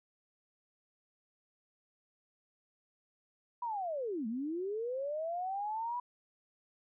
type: linear two-way sweep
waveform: sine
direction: down then up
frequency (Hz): 987.8 to 212 to 987.8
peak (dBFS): -34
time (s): 3.62-6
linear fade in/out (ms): 5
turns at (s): 4.27
effects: none